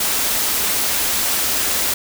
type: band-stop noise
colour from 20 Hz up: white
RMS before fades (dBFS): -19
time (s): 0-1.94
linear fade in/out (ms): 5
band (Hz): 110 to 170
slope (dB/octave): 96
effects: none